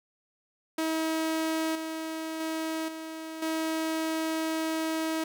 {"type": "tone with level steps", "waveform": "sawtooth", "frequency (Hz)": 320.1, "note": "D#4", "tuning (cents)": 49, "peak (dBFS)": [-23, -29, -26, -33, -24], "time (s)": [0.78, 5.24], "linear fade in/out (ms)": 5, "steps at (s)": [1.75, 2.4, 2.88, 3.42], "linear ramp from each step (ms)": 5, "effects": []}